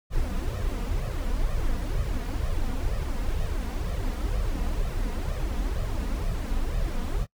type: noise with flanger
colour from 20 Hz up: brown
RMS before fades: -27 dBFS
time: 0.1-7.27 s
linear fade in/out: 50 ms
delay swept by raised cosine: 1.6 to 4.2 ms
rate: 2.1 Hz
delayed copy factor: +0.7
effects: noise-tail reverb RT60 0.1 s tail -24 dB re dry